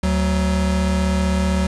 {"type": "tone pair together", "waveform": "square", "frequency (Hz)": [74.21, 187], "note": ["D2", "F#3"], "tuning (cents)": [19, 19], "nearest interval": "octave + major third", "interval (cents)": 1600, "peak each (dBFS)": -20, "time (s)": [0.03, 1.67], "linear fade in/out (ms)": 5, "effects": ["resampled to 24000 Hz", "7-bit"]}